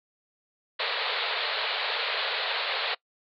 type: band-pass noise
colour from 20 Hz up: white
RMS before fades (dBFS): -29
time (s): 0.79-2.95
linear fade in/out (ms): 10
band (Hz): 420 to 4400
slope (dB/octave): 96
effects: noise-tail reverb RT60 0.1 s tail -24 dB re dry + MP3 96 kbps